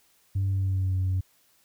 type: tone with pitch glide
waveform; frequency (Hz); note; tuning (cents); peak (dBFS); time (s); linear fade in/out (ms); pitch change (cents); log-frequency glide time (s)
sine; 97 to 93.26; G2 to F#2; -18 to +14; -21; 0.35-1.21; 10; -68; 0.51-0.95
effects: tanh soft clip ceiling -21 dBFS + white hiss -64 dBFS RMS until 1.64 s